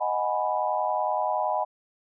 sine chord, G# minor seventh, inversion second, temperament equal, 622.3 / 740 / 830.6 / 987.8 Hz, D#5 / F#5 / G#5 / B5, 0 / 0 / 0 / 0 cents, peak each -29 dBFS, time 0-1.65 s, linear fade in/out 20 ms, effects none

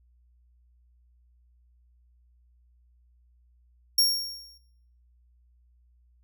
sawtooth tone with exponential decay, 5540 Hz, F8, 15 cents flat, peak -14 dBFS, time 3.98-4.58 s, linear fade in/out 5 ms, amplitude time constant 130 ms, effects noise-tail reverb RT60 0.8 s tail -20 dB re dry + added 60 Hz sine -59 dBFS peak until 6.23 s

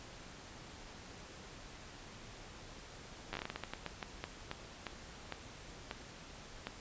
slowing click train, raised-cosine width 0.3 ms, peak -23 dBFS, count 19, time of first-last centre 3.33-6.67 s, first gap 10 ms, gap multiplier 1.29, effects pink hiss -52 dBFS RMS until 6.8 s + resampled to 16000 Hz

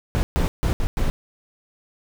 brown noise bursts at uneven times, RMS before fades -20 dBFS, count 5, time 0.15-0.23 / 0.36-0.48 / 0.63-0.73 / 0.8-0.87 / 0.97-1.1 s, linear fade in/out 0 ms, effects none

